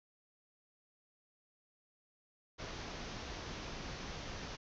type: low-pass noise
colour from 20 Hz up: pink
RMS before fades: -45 dBFS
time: 2.58-4.57 s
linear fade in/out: 20 ms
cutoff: 6400 Hz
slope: 96 dB/octave
effects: none

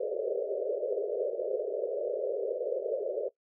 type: band-pass noise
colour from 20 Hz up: white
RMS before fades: -32 dBFS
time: 0-3.29 s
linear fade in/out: 10 ms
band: 390 to 600 Hz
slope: 96 dB/octave
effects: noise-tail reverb RT60 0.1 s tail -17 dB re dry

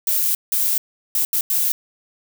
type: noise bursts at uneven times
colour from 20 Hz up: violet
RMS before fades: -19 dBFS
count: 5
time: 0.07-0.35 / 0.52-0.78 / 1.15-1.25 / 1.33-1.41 / 1.5-1.72 s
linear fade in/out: 2 ms
effects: none

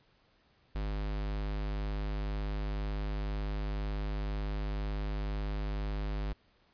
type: tone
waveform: square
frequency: 51 Hz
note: G#1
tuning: 31 cents flat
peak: -33 dBFS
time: 0.75-6.33 s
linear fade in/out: 5 ms
effects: pink hiss -68 dBFS RMS until 6.73 s + resampled to 11025 Hz

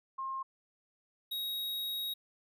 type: tone pair in turn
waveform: sine / square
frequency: 1066 / 3790 Hz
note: C6 / A#7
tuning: +32 / +28 cents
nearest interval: octave + minor seventh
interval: 2196 cents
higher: second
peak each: -35 / -35 dBFS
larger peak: neither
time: 0.18-0.43 / 1.31-2.14 s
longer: second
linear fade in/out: 10 ms
effects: none

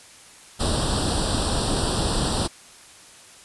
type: noise with comb filter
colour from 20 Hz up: pink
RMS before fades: -23 dBFS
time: 0.59-2.48 s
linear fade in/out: 20 ms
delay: 0.23 ms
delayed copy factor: +0.9
effects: white hiss -47 dBFS RMS until 3.44 s + resampled to 24000 Hz

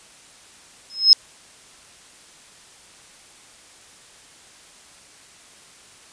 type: tone with exponential growth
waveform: sine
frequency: 5160 Hz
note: E8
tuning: 38 cents flat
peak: -3 dBFS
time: 0.9-1.13 s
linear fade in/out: 0 ms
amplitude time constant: 50 ms
effects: white hiss -48 dBFS RMS until 6.12 s + resampled to 22050 Hz

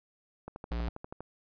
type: click train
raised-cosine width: 1 ms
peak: -27 dBFS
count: 10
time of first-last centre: 0.48-1.206 s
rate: 12.4 Hz
type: tone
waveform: square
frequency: 58.27 Hz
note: A#1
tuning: in tune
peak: -32 dBFS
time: 0.71-0.89 s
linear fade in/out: 5 ms
effects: resampled to 11025 Hz

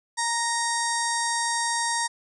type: harmonic tone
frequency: 932.3 Hz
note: A#5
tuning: in tune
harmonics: 1 / 2 / 4 / 5 / 6 / 7 / 8 / 9 / 10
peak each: -27 / -30 / -36 / -36 / -33 / -37 / -36 / -34 / -35 dBFS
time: 0.17-2.08 s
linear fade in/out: 20 ms
effects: none

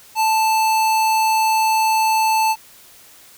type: tone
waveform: square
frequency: 880 Hz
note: A5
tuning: in tune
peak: -15 dBFS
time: 0.15-2.56 s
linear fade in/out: 50 ms
effects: white hiss -46 dBFS RMS until 3.37 s

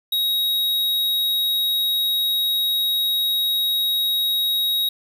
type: tone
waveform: square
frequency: 3796 Hz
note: A#7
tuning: 31 cents sharp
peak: -19 dBFS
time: 0.12-4.89 s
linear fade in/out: 5 ms
effects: none

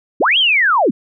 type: linear two-way sweep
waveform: sine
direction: up then down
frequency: 164.81 to 3322 to 171 Hz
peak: -10 dBFS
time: 0.2-0.91 s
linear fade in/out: 10 ms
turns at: 0.38 s
effects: none

